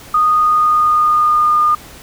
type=tone with pitch glide; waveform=sine; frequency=1236 to 1215.5 Hz; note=D#6 to D#6; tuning=-12 to -41 cents; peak=-9 dBFS; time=0.14-1.75 s; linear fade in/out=5 ms; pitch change=-29 cents; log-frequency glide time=0.34-1.59 s; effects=pink hiss -37 dBFS RMS until 2.02 s